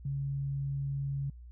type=tone; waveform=sine; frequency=138.59 Hz; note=C#3; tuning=in tune; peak=-31 dBFS; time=0.05-1.3 s; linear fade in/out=5 ms; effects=added 60 Hz sine -46 dBFS peak until 1.51 s